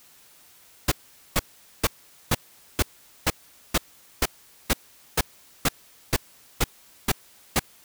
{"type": "noise bursts", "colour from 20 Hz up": "pink", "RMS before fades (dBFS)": -20, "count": 15, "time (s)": [0.88, 7.595], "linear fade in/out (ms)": 5, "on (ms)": 37, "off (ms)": 440, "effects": ["white hiss -54 dBFS RMS until 7.84 s"]}